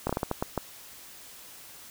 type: slowing click train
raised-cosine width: 1 ms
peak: -13 dBFS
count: 8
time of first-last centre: 0.07-0.577 s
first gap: 24 ms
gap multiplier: 1.36
effects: white hiss -48 dBFS RMS until 1.9 s